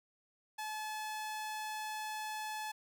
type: tone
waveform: sawtooth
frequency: 860 Hz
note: A5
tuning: 40 cents flat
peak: -35 dBFS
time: 0.58-2.72 s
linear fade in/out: 10 ms
effects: none